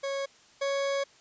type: tone pair in turn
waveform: 40% pulse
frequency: 551 / 554.8 Hz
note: C#5 / C#5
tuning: -11 / +1 cents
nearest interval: unison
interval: 12 cents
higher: second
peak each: -29 / -26 dBFS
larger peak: second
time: 0.03-0.26 / 0.61-1.04 s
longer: second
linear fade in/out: 10 ms
effects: white hiss -58 dBFS RMS until 1.2 s + resampled to 16000 Hz